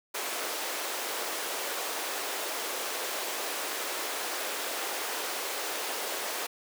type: high-pass noise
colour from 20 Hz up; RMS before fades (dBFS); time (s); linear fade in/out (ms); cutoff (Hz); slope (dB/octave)
pink; -34; 0.14-6.47; 10; 390; 24
effects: none